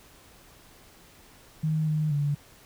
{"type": "tone with pitch steps", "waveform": "sine", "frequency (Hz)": [156.3, 153.7, 144.6], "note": ["D#3", "D#3", "D3"], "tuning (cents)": [8, -21, -27], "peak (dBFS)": -23, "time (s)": [1.63, 2.35], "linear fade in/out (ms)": 10, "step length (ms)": 240, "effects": ["pink hiss -54 dBFS RMS until 2.65 s"]}